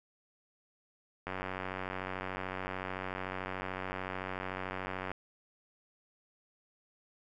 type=click train; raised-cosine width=0.5 ms; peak=-22 dBFS; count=361; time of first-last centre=1.27-5.116 s; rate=93.6 Hz; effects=none